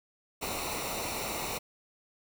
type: noise with comb filter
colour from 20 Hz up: pink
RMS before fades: -35 dBFS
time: 0.41-1.59 s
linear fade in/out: 20 ms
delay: 0.61 ms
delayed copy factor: -0.7
effects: none